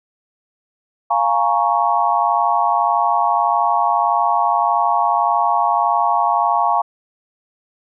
sine chord, Bb minor seventh, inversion second, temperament equal, 698.5 / 830.6 / 932.3 / 1108.7 Hz, F5 / Ab5 / Bb5 / Db6, 0 / 0 / 0 / 0 cents, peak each -19 dBFS, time 1.1-6.82 s, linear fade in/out 10 ms, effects none

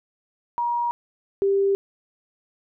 sine tone pair in turn, 952 / 394.6 Hz, A#5 / G4, +36 / +11 cents, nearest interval octave + minor third, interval 1525 cents, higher first, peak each -21 / -17 dBFS, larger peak second, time 0.58-0.91 / 1.42-1.75 s, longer neither, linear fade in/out 0 ms, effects none

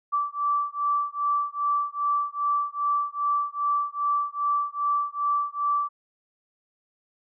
sine beating tone pair, 1161 / 1163.5 Hz, D6 / D6, -20 / -17 cents, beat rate 2.5 Hz, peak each -26 dBFS, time 0.12-5.89 s, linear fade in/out 20 ms, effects none

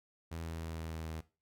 sawtooth tone with pitch steps, 82.41 / 81.89 / 81.37 / 80.85 / 80.34 / 79.83 Hz, E2 / E2 / E2 / E2 / E2 / D#2, 0 / -11 / -22 / -33 / -44 / +45 cents, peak -36 dBFS, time 0.31-1.21 s, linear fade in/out 10 ms, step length 150 ms, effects noise-tail reverb RT60 0.3 s tail -17 dB re dry

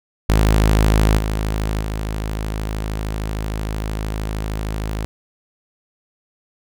sawtooth tone with level steps, 53.1 Hz, G#1, 39 cents sharp, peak -8 / -15 / -18 dBFS, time 0.29-5.05 s, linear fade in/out 0 ms, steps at 1.17 / 1.8 s, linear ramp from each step 20 ms, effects none

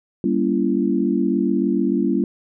sine chord, G diminished seventh, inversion none, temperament just, 196 / 235.2 / 282.2 / 338.7 Hz, G3 / Bb3 / Db4 / Fb4, 0 / +16 / +31 / +47 cents, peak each -22 dBFS, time 0.24-2.24 s, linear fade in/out 2 ms, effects none

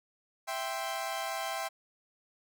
sawtooth chord, C major, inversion first, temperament equal, 659.3 / 784 / 1046.5 Hz, E5 / G5 / C6, 0 / 0 / 0 cents, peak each -34 / -33 / -36 dBFS, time 0.47-1.69 s, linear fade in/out 20 ms, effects none

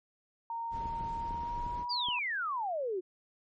sine tone with pitch glide, 924 to 975.6 Hz, A#5 to B5, -16 to -21 cents, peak -34 dBFS, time 0.5-2.19 s, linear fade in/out 2 ms, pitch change +95 cents, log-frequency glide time 1.17-1.99 s
brown noise, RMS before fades -43 dBFS, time 0.7-1.86 s, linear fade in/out 50 ms
clicks, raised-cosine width 3 ms, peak -34 dBFS, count 9, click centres 0.857 / 1.009 / 1.309 / 1.344 / 1.434 / 1.578 / 1.665 / 1.795 / 2.086 s
sine exponential sweep, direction down, 4978 to 349.2 Hz, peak -31 dBFS, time 1.89-3.01 s, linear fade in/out 20 ms
effects MP3 32 kbps

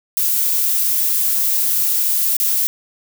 violet noise with dropouts, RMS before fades -17 dBFS, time 0.17-2.67 s, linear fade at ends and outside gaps 0 ms, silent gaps 2.367-2.4 s, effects none

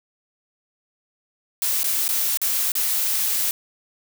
blue noise with dropouts, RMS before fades -22 dBFS, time 1.62-3.51 s, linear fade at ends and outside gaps 1 ms, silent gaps 1.832-1.842 / 2.08-2.089 / 2.373-2.416 / 2.719-2.753 s, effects none

